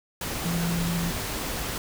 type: tone in noise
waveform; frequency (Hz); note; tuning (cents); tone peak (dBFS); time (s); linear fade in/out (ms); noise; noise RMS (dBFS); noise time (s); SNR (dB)
sine; 170.2; F3; -44; -25; 0.45-1.11; 2; pink; -31; 0.21-1.78; +3
effects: none